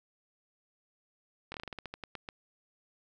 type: slowing click train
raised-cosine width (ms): 0.3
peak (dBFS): -24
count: 13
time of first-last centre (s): 1.52-2.288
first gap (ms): 22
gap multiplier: 1.18
effects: none